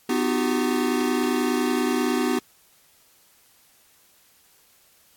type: tone cluster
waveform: square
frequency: 250 / 306.6 / 358.3 / 388.5 Hz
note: B3 / D#4 / F4 / G4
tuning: +21 / -25 / +44 / -16 cents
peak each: -25 / -28 / -29 / -28 dBFS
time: 0.09-2.39 s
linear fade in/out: 5 ms
effects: white hiss -58 dBFS RMS until 5.16 s + AAC 64 kbps